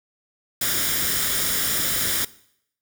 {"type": "noise with comb filter", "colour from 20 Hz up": "white", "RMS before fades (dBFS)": -23, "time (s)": [0.61, 2.25], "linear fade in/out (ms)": 5, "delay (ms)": 0.57, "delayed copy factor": 0.6, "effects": ["noise-tail reverb RT60 0.7 s tail -20 dB re dry"]}